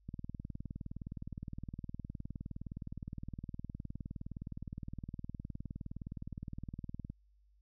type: click train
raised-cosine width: 5 ms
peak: -30 dBFS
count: 137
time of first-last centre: 0.09-7.1 s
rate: 19.4 Hz
effects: added 50 Hz sine -65 dBFS peak until 7.61 s